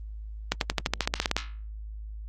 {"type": "accelerating click train", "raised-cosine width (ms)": 0.2, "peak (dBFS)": -6, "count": 13, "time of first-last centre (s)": [0.52, 1.366], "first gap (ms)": 92, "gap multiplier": 0.95, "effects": ["added 53 Hz sine -36 dBFS peak until 2.28 s", "Opus 32 kbps"]}